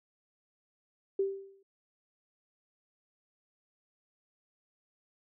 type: tone with exponential decay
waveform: sine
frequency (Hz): 390.9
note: G4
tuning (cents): -5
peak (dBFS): -24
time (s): 1.19-1.63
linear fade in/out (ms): 5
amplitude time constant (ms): 94
effects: none